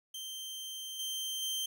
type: tone with level steps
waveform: sawtooth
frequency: 3136 Hz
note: G7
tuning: in tune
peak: -37 / -32 / -30 dBFS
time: 0.14-1.66 s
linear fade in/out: 5 ms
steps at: 0.99 / 1.42 s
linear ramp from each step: 5 ms
effects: none